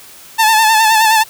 sawtooth tone with vibrato, 880 Hz, A5, in tune, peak -4 dBFS, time 0.38-1.24 s, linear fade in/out 20 ms, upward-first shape sine, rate 9.6 Hz, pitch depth 49 cents each way, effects white hiss -38 dBFS RMS until 1.29 s

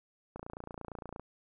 click train, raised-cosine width 1 ms, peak -28 dBFS, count 25, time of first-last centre 0.36-1.196 s, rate 28.7 Hz, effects none

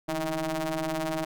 sawtooth ring-modulated tone, 156.4 Hz, D#3, 9 cents sharp, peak -21 dBFS, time 0.08-1.25 s, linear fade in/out 10 ms, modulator 478 Hz, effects none

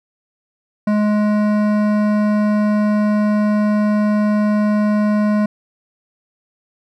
sine tone with hard clipping, 210 Hz, G#3, 19 cents sharp, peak -15 dBFS, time 0.87-5.46 s, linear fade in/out 5 ms, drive 14 dB, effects none

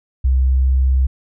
sine tone with pitch glide, 64.9 to 65.39 Hz, C2 to C2, -13 to 0 cents, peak -11 dBFS, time 0.24-1.07 s, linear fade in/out 10 ms, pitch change +13 cents, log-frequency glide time 0.37-0.68 s, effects none

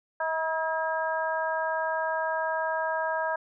harmonic tone with a mistuned harmonic, 319.6 Hz, D#4, 47 cents sharp, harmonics 2 / 3 / 4 / 5, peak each -30 / -30 / -37 / -32 dBFS, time 0.2-3.36 s, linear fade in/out 5 ms, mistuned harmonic 5, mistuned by +23 cents, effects none

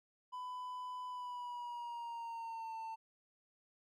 triangle tone with pitch glide, 1000 to 896.1 Hz, B5 to A5, +21 to +31 cents, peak -40 dBFS, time 0.32-2.96 s, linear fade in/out 20 ms, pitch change -190 cents, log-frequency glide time 1.08-2.76 s, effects none

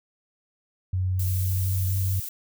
sine tone with pitch glide, 92.5 to 94.83 Hz, F#2 to F#2, 0 to +43 cents, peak -22 dBFS, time 0.93-2.2 s, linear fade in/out 5 ms, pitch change +43 cents, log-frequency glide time 1.23-1.91 s
violet noise, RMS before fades -34 dBFS, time 1.19-2.29 s, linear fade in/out 5 ms
effects none

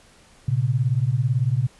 sine beating tone pair, 116.54 / 134.54 Hz, A#2 / C3, 0 / +49 cents, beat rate 18 Hz, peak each -21 dBFS, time 0.48-1.67 s, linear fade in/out 5 ms, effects pink hiss -53 dBFS RMS until 1.79 s + resampled to 24000 Hz

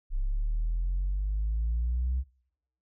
sine linear sweep, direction up, 31.75 to 65 Hz, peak -24 dBFS, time 0.1-2.24 s, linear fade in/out 50 ms, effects noise-tail reverb RT60 0.7 s tail -23 dB re dry + tanh soft clip ceiling -23 dBFS

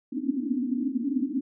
pink band-pass noise, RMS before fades -28 dBFS, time 0.12-1.41 s, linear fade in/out 5 ms, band 240 to 300 Hz, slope 96 dB/octave, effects none

